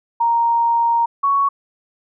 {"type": "tone pair in turn", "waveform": "sine", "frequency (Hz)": [932.3, 1114.8], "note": ["A#5", "C#6"], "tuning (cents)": [0, 9], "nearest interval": "minor third", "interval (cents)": 309, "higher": "second", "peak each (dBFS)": -13, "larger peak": "neither", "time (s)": [[0.2, 1.06], [1.23, 1.49]], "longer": "first", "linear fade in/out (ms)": 10, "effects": []}